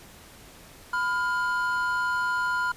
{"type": "tone pair together", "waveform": "triangle", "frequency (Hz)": [999.6, 1412], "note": ["B5", "F6"], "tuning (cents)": [21, 19], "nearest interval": "tritone", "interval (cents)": 598, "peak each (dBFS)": [-26, -24], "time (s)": [0.93, 2.72], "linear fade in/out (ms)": 5, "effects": ["pink hiss -49 dBFS RMS until 2.76 s", "resampled to 32000 Hz"]}